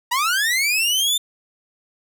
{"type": "linear sweep", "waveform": "sawtooth", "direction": "up", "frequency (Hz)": [929, 3599], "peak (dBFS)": -14, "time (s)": [0.11, 1.18], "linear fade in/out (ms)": 10, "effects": []}